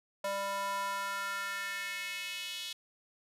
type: tone with high-pass filter sweep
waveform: square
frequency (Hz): 198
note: G3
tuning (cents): +18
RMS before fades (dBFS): -37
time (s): 0.24-2.73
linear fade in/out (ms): 5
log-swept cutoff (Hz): 690 to 3400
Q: 2.9
effects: resampled to 32000 Hz